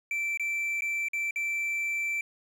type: tone with dropouts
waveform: triangle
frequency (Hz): 2336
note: D7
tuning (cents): -10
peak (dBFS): -26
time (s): 0.11-2.21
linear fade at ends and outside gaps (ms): 2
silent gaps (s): 0.374-0.396 / 0.808-0.82 / 1.085-1.133 / 1.309-1.359
effects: 10-bit